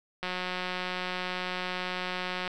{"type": "click train", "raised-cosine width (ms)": 0.3, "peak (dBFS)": -17, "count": 410, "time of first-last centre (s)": [0.23, 2.477], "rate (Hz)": 182, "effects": []}